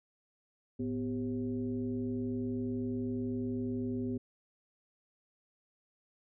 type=tone with frequency modulation; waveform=sine; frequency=250 Hz; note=B3; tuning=21 cents sharp; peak=-32 dBFS; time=0.79-4.18 s; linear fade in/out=10 ms; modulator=144 Hz; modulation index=0.89; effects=none